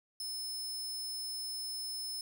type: tone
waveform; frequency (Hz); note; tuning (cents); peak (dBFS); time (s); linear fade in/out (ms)
sawtooth; 5230; E8; -15; -35; 0.2-2.21; 2
effects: 11-bit